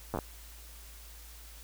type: slowing click train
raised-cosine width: 1 ms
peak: -19 dBFS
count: 5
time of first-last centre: 0.14-0.188 s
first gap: 9 ms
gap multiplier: 1.2
effects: added 55 Hz sine -49 dBFS peak until 1.63 s + white hiss -53 dBFS RMS until 1.63 s